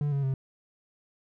triangle tone with pitch steps, 146 / 139.65 / 133.57 Hz, D3 / C#3 / C3, -10 / +13 / +36 cents, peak -23 dBFS, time 0.01-0.34 s, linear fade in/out 2 ms, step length 110 ms, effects none

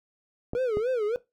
clicks, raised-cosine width 2 ms, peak -18 dBFS, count 2, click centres 0.534 / 0.771 s
triangle tone with vibrato, 464.3 Hz, A#4, 7 cents flat, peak -22 dBFS, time 0.55-1.16 s, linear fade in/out 0 ms, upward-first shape sine, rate 3.5 Hz, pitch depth 200 cents each way
effects noise-tail reverb RT60 0.2 s tail -18 dB re dry

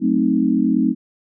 sine chord, F# diminished seventh, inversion none, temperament equal, 185 / 220 / 261.6 / 311.1 Hz, F#3 / A3 / C4 / Eb4, 0 / 0 / 0 / 0 cents, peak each -23 / -19 / -18 / -20 dBFS, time 0-0.95 s, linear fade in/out 50 ms, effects none

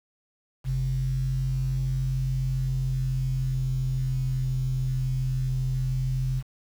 sine tone pair together, 43.65 / 130.81 Hz, F1 / C3, 0 / 0 cents, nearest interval octave + perfect fifth, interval 1900 cents, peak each -29 / -24 dBFS, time 0.64-6.43 s, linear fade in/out 50 ms, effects tanh soft clip ceiling -16 dBFS + 8-bit

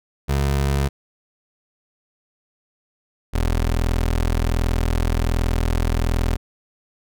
25% pulse tone pair in turn, 69.3 / 41.31 Hz, C#2 / E1, 0 / +4 cents, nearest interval major sixth, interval 896 cents, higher first, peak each -14 / -14 dBFS, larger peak neither, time 0.28-0.89 / 3.33-6.37 s, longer second, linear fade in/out 20 ms, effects none

